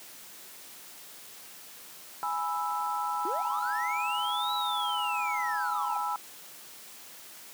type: chord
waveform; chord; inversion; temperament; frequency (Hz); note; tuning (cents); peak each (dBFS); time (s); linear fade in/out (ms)
sine; E major; first; equal; 830.6 / 987.8 / 1318.5; G#5 / B5 / E6; 0 / 0 / 0; -33 / -33 / -33; 2.23-6.16; 0
type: linear two-way sweep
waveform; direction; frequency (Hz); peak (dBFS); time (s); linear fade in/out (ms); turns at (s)
triangle; up then down; 307.9 to 3951 to 778; -32; 3.25-5.97; 2; 4.54
effects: white hiss -48 dBFS RMS until 7.53 s + high-pass 150 Hz 12 dB/octave